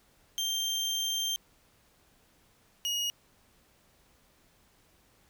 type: tone pair in turn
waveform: 30% pulse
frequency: 3163 / 2880 Hz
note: G7 / F#7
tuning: +15 / -47 cents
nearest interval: major second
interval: 162 cents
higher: first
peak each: -26 / -26 dBFS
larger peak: neither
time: 0.38-1.36 / 2.85-3.1 s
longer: first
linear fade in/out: 0 ms
effects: pink hiss -65 dBFS RMS until 5.29 s